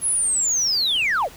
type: linear sweep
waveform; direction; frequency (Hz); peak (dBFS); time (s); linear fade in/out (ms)
sine; down; 10840 to 392; -16; 0.01-1.29; 50
effects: tanh soft clip ceiling -16 dBFS + pink hiss -44 dBFS RMS until 1.36 s